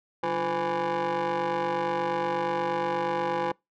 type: ring-modulated tone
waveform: 25% pulse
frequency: 161.7 Hz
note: E3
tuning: 33 cents flat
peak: -19 dBFS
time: 0.23-3.52 s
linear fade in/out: 5 ms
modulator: 671 Hz
effects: noise-tail reverb RT60 0.2 s tail -25 dB re dry + low-pass 3000 Hz 12 dB/octave